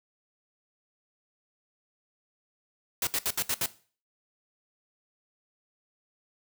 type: noise bursts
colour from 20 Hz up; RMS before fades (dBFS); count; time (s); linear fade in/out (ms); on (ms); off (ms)
white; -28; 6; 3.02-3.66; 2; 50; 68
effects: noise-tail reverb RT60 0.4 s tail -17 dB re dry